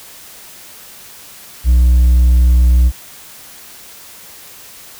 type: tone with hard clipping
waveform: sine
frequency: 61.74 Hz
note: B1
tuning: in tune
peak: -7 dBFS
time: 1.64-2.92 s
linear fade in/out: 50 ms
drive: 2 dB
effects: white hiss -37 dBFS RMS until 4.99 s